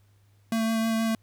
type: tone with vibrato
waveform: square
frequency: 224.5 Hz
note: A3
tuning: 35 cents sharp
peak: -24 dBFS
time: 0.52-1.15 s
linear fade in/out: 2 ms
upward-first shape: sine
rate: 6.3 Hz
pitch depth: 12 cents each way
effects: added 101 Hz sine -58 dBFS peak until 1.22 s + pink hiss -69 dBFS RMS until 1.22 s